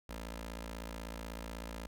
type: tone with notch filter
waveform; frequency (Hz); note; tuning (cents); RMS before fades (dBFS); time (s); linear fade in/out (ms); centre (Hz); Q
15% pulse; 56.2; A1; +37; -44; 0.09-1.87; 5; 120; 0.54
effects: none